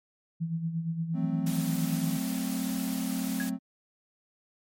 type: tone with tremolo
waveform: sine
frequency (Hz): 164.8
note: E3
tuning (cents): 0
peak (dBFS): -26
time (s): 0.4-2.18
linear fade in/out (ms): 20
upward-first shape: sine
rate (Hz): 8.6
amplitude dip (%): 60
type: chord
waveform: triangle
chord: F# diminished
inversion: none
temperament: equal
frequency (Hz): 185 / 220 / 261.6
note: F#3 / A3 / C4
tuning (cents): 0 / 0 / 0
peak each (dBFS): -32 / -32 / -30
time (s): 1.13-3.59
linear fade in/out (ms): 50
type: noise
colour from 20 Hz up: white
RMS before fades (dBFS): -40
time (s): 1.46-3.5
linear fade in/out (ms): 10
type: tone with exponential decay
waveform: sine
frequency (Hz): 1661.2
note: G#6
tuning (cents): 0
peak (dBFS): -30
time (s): 3.4-3.55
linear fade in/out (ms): 1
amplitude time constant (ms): 32
effects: MP3 64 kbps